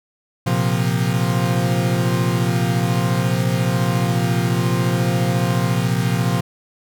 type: chord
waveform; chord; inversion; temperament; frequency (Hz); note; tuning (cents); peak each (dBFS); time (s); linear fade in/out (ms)
40% pulse; Bb suspended second; none; equal; 116.54 / 130.81 / 174.61; Bb2 / C3 / F3; 0 / 0 / 0; -20; 0.46-6.41; 10
effects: none